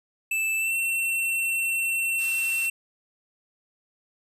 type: tone with pitch glide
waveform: square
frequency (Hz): 2637 to 2705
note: E7 to E7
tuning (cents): 0 to +44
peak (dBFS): -24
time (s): 0.31-2.7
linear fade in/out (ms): 5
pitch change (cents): +44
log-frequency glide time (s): 0.57-0.74
type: high-pass noise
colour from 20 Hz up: white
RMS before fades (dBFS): -40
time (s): 2.17-2.7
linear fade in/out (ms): 50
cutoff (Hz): 990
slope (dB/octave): 24
effects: resampled to 32000 Hz